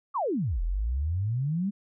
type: exponential two-way sweep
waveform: sine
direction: down then up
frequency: 1254 to 39.52 to 208.8 Hz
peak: -25 dBFS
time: 0.14-1.71 s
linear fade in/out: 20 ms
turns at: 0.62 s
effects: none